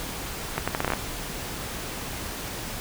accelerating click train, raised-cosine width 0.5 ms, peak -9 dBFS, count 9, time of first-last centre 0.58-0.935 s, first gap 96 ms, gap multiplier 0.76, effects pink hiss -34 dBFS RMS until 2.8 s

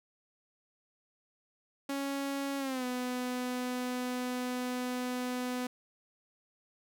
sawtooth tone with pitch glide, 277.2 to 249.8 Hz, C#4 to B3, 0 to +20 cents, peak -29 dBFS, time 1.89-5.67 s, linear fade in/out 5 ms, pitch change -180 cents, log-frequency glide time 2.58-2.85 s, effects none

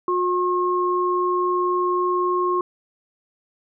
sine tone pair together, 359.7 / 1078 Hz, F#4 / C#6, -49 / -49 cents, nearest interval octave + perfect fifth, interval 1900 cents, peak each -21 dBFS, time 0.08-2.61 s, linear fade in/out 2 ms, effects none

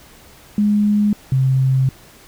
sine tone pair in turn, 207.7 / 132.06 Hz, G#3 / C3, 0 / +16 cents, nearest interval minor sixth, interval 784 cents, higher first, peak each -12 dBFS, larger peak neither, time 0.58-1.13 / 1.32-1.89 s, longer second, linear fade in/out 2 ms, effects pink hiss -45 dBFS RMS until 2.27 s

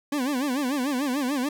40% pulse tone with vibrato, 270.1 Hz, C#4, 45 cents flat, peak -23 dBFS, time 0.12-1.49 s, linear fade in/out 5 ms, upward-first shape sine, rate 6.8 Hz, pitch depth 170 cents each way, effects none

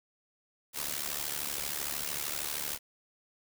white noise with amplitude modulation, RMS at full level -32 dBFS, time 0.73-2.79 s, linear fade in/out 50 ms, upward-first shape sine, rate 73 Hz, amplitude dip 80%, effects none

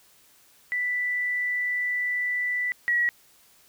sine tone pair in turn, 1977 / 1919.6 Hz, B6 / B6, +1 / -50 cents, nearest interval minor second, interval 51 cents, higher first, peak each -24 / -20 dBFS, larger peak second, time 0.72-2.72 / 2.88-3.09 s, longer first, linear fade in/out 0 ms, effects white hiss -58 dBFS RMS until 3.68 s

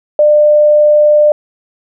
sine tone, 598 Hz, D5, 31 cents sharp, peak -4 dBFS, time 0.19-1.32 s, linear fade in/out 2 ms, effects none

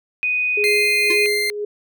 sine tone with pitch glide, 2489 to 2475 Hz, D#7 to D#7, 0 to -10 cents, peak -17 dBFS, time 0.23-1.26 s, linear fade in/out 0 ms, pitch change -10 cents, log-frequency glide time 0.76-1.03 s
sine tone with tremolo, 415.3 Hz, G#4, in tune, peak -18 dBFS, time 0.57-1.65 s, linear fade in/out 5 ms, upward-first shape sine, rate 1.9 Hz, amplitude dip 65%
30% pulse tone, 2093 Hz, C7, in tune, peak -16 dBFS, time 0.64-1.5 s, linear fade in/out 0 ms
square tone with exponential decay, 348.2 Hz, F4, 5 cents flat, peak -20 dBFS, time 1.1-1.22 s, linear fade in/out 5 ms, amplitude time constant 26 ms
effects none

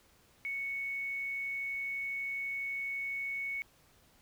sine tone with quantisation, 2217 Hz, C#7, in tune, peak -34 dBFS, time 0.45-3.62 s, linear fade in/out 0 ms, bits 10, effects pink hiss -65 dBFS RMS until 4.21 s

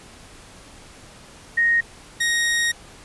sine / sawtooth tone pair in turn, 1864.7 / 1872.8 Hz, A#6 / A#6, 0 / +8 cents, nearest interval unison, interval 8 cents, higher second, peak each -15 dBFS, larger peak neither, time 1.57-1.81 / 2.2-2.72 s, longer second, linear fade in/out 10 ms, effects pink hiss -45 dBFS RMS until 3.04 s + resampled to 24000 Hz

